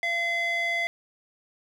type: tone with band-pass filter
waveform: square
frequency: 683 Hz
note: F5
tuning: 39 cents flat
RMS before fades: -27 dBFS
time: 0.03-0.87 s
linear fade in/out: 0 ms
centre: 2100 Hz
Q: 2.4
effects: none